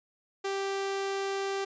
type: tone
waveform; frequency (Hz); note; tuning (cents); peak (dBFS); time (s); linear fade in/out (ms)
sawtooth; 392; G4; 0; -26; 0.44-1.65; 10
effects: resampled to 16000 Hz